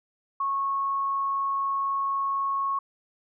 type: tone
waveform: sine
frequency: 1099 Hz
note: C#6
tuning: 15 cents flat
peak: -24 dBFS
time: 0.4-2.79 s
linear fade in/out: 5 ms
effects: none

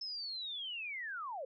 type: linear sweep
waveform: sine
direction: down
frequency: 5274 to 489.2 Hz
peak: -39 dBFS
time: 0.01-1.45 s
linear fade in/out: 5 ms
effects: none

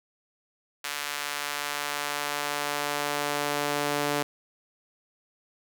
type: tone with high-pass filter sweep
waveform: sawtooth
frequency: 145.6 Hz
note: D3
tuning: 15 cents flat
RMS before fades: -30 dBFS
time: 0.84-4.23 s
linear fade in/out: 5 ms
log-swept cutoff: 1600 to 380 Hz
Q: 0.74
effects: none

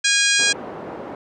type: harmonic tone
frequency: 818 Hz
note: G#5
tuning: 26 cents flat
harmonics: 2 / 3 / 4 / 5 / 6 / 7 / 8 / 9 / 10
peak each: -20 / -22 / -23 / -24 / -25 / -25 / -26 / -27 / -27 dBFS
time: 0.04-0.53 s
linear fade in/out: 10 ms
type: band-pass noise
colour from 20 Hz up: pink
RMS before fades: -33 dBFS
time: 0.39-1.15 s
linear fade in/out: 2 ms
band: 280 to 850 Hz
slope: 12 dB/octave
effects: none

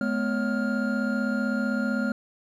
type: tone cluster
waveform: triangle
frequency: 213.5 / 249.2 / 558 / 1406 Hz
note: G#3 / B3 / C#5 / F6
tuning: +48 / +16 / +11 / +11 cents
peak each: -25 / -26 / -32 / -30 dBFS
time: 0.01-2.12 s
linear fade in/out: 2 ms
effects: none

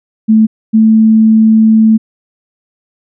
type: tone pair in turn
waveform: sine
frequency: 219.2 / 220.3 Hz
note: A3 / A3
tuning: -6 / +2 cents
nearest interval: unison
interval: 8 cents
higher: second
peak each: -3 dBFS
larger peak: neither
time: 0.28-0.47 / 0.73-1.98 s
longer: second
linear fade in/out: 20 ms
effects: none

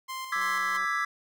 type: tone with tremolo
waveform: sawtooth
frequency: 1046.5 Hz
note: C6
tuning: in tune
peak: -30 dBFS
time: 0.08-0.78 s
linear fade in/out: 20 ms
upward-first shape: square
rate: 3 Hz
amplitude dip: 40%
type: chord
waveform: triangle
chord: E dominant seventh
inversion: third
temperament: equal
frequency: 1174.7 / 1318.5 / 1661.2 / 1975.5 Hz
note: D6 / E6 / G#6 / B6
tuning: 0 / 0 / 0 / 0 cents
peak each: -30 dBFS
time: 0.32-1.05 s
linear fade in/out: 5 ms
type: click train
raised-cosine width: 1 ms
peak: -39 dBFS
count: 91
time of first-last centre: 0.36-0.846 s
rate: 185 Hz
effects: none

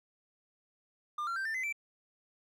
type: tone with pitch steps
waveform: triangle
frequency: 1200 / 1370.5 / 1565.2 / 1787.6 / 2042 / 2332 Hz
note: D6 / F6 / G6 / A6 / C7 / D7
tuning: +37 / -33 / -3 / +27 / -43 / -13 cents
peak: -31 dBFS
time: 1.18-1.726 s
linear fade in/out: 5 ms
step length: 91 ms
effects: none

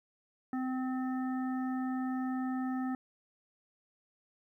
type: harmonic tone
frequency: 257.9 Hz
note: C4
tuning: 25 cents flat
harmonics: 1 / 3 / 5 / 7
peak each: -32 / -42 / -46 / -49 dBFS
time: 0.53-2.95 s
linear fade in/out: 2 ms
effects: 12-bit

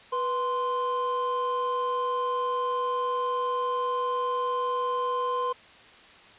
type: tone pair together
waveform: triangle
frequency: 490.9 / 1040.8 Hz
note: B4 / C6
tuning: -10 / -9 cents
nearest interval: octave + minor second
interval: 1301 cents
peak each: -28 / -25 dBFS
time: 0.12-5.53 s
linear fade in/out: 10 ms
effects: white hiss -51 dBFS RMS until 6.38 s + resampled to 8000 Hz

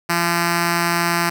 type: tone with notch filter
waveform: 5% pulse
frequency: 171.1 Hz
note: F3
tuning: 35 cents flat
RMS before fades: -19 dBFS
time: 0.09-1.3 s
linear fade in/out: 10 ms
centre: 520 Hz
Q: 1.9
effects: none

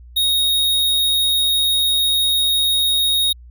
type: tone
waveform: square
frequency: 3749 Hz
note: A#7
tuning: 9 cents sharp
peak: -15 dBFS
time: 0.16-3.33 s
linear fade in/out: 10 ms
effects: added 60 Hz sine -38 dBFS peak until 3.5 s

